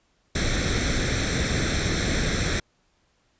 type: noise with comb filter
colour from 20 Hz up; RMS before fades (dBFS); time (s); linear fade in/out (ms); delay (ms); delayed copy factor
pink; -24; 0.35-2.6; 5; 0.52; +0.7
effects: pink hiss -67 dBFS RMS until 3.39 s + resampled to 16000 Hz